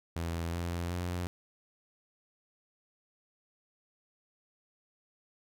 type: tone with pitch steps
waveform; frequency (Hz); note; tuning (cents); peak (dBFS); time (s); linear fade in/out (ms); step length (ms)
sawtooth; 83.9 / 86.16 / 88.48; E2 / F2 / F2; +31 / -23 / +23; -29; 0.16-1.27; 0; 370
effects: none